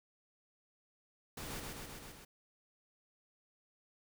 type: noise with echo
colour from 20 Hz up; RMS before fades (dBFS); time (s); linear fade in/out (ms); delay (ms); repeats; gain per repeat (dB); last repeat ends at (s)
pink; -45; 1.37-1.6; 5; 130; 5; -2; 2.25
effects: none